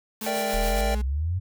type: noise with tremolo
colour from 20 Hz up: white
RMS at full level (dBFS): -34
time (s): 0.21-0.81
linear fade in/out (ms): 2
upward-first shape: triangle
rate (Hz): 7.1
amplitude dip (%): 70
type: tone with pitch glide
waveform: 35% pulse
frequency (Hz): 218.2 to 210.6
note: A3 to G#3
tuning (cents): -14 to +24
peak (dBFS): -31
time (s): 0.21-1.02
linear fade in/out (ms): 10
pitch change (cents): -62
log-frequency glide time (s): 0.32-0.49
type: chord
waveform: square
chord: E half-diminished seventh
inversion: second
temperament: equal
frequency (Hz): 466.2 / 587.3 / 659.3 / 784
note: Bb4 / D5 / E5 / G5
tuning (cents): 0 / 0 / 0 / 0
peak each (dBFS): -33 / -30 / -36 / -30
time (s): 0.26-0.95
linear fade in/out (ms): 5
type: exponential sweep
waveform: sine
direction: up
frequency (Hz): 36 to 96.3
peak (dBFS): -23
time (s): 0.53-1.4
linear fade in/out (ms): 20
effects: none